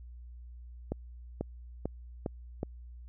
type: accelerating click train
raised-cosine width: 2 ms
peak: -19 dBFS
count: 5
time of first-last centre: 0.92-2.631 s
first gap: 490 ms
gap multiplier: 0.91
effects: added 60 Hz sine -45 dBFS peak until 3.08 s